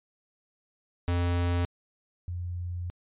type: tone pair in turn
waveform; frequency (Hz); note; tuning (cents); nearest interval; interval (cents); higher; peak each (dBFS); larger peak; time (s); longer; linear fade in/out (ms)
square / sine; 87.4 / 88.11; F2 / F2; +2 / +16; unison; 14; second; -25 / -31; first; 1.08-1.65 / 2.28-2.9; second; 0
effects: resampled to 8000 Hz